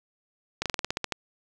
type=slowing click train; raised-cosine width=0.2 ms; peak=-10 dBFS; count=10; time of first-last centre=0.62-1.122 s; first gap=37 ms; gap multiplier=1.1; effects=none